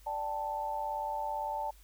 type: chord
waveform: sine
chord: D suspended fourth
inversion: none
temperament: just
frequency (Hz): 587.3 / 783.1 / 881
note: D5 / G5 / A5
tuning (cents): 0 / -2 / +2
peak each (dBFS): -40 / -40 / -34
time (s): 0.06-1.71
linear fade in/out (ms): 10
effects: added 50 Hz sine -55 dBFS peak until 1.83 s + white hiss -63 dBFS RMS until 1.83 s